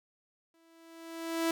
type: tone with exponential growth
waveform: sawtooth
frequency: 329.6 Hz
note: E4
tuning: in tune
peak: -22 dBFS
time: 0.54-1.51 s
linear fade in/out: 2 ms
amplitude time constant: 210 ms
effects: none